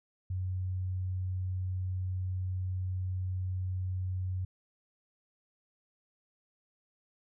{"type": "tone", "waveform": "sine", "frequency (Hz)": 92.5, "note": "F#2", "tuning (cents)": 0, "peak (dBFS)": -31, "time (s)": [0.3, 4.45], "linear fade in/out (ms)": 5, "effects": []}